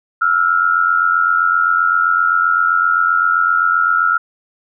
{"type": "tone pair together", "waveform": "sine", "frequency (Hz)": [1327.3, 1415], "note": ["E6", "F6"], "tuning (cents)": [12, 22], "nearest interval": "minor second", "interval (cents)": 110, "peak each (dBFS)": -14, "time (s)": [0.21, 4.18], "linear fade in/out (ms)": 10, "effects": []}